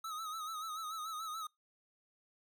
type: tone with vibrato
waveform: square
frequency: 1278 Hz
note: D#6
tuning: 46 cents sharp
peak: -40 dBFS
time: 0.04-1.47 s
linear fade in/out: 5 ms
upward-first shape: sine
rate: 6.9 Hz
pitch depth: 67 cents each way
effects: noise-tail reverb RT60 0.2 s tail -25 dB re dry + MP3 96 kbps